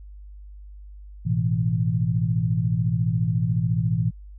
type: chord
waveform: sine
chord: A suspended second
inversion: none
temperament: equal with one note detuned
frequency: 109.3 / 123.47 / 164.81 Hz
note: A2 / B2 / E3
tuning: -11 / 0 / 0 cents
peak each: -24 dBFS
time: 1.25-4.11 s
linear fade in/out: 20 ms
effects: added 50 Hz sine -39 dBFS peak until 4.38 s